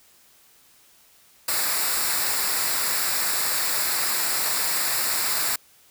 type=noise with comb filter; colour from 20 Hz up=white; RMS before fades=-24 dBFS; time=1.48-5.56 s; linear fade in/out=5 ms; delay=0.32 ms; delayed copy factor=-0.65; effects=white hiss -56 dBFS RMS until 5.9 s